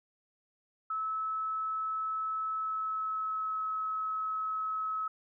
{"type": "tone with pitch glide", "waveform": "sine", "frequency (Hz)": [1300, 1288], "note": ["E6", "E6"], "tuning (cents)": [-24, -41], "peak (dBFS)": -31, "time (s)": [0.9, 5.08], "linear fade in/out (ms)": 5, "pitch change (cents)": -17, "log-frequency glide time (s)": [2.56, 3.66], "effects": []}